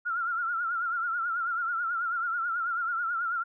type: tone with vibrato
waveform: sine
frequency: 1384 Hz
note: F6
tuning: 16 cents flat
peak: -27 dBFS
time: 0.05-3.44 s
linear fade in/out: 20 ms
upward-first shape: triangle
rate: 9.2 Hz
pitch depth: 100 cents each way
effects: none